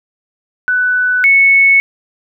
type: tone pair in turn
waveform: sine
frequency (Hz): 1493 / 2207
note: F#6 / C#7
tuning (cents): +15 / -8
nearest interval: perfect fifth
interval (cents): 677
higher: second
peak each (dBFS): -10 / -5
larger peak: second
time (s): 0.68-1.24 / 1.24-1.8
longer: neither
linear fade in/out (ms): 0
effects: none